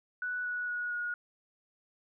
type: tone with pitch steps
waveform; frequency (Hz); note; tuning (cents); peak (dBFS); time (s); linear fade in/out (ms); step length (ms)
sine; 1480 / 1468.1 / 1456.3 / 1444.5; F#6 / F#6 / F#6 / F#6; 0 / -14 / -28 / -42; -32; 0.22-1.14; 2; 230
effects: none